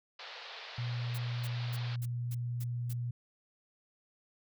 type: band-pass noise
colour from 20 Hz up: white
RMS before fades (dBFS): -47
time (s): 0.19-1.96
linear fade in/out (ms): 5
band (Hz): 440 to 4600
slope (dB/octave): 48
type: tone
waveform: sine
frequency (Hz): 120.6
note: B2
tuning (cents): -41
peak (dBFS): -33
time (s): 0.78-3.11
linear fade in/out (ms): 5
type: noise bursts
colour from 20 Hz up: blue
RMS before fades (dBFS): -47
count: 7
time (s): 1.14-2.934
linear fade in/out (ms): 10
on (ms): 42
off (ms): 250
effects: none